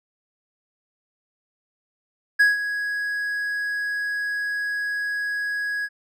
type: tone with ADSR envelope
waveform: triangle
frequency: 1663 Hz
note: G#6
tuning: 2 cents sharp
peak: -10 dBFS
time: 2.39-5.89 s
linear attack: 15 ms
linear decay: 160 ms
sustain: -12 dB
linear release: 47 ms
effects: none